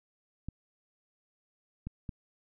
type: clicks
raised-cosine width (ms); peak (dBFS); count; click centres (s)
5; -25; 3; 0.486 / 1.87 / 2.092
effects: none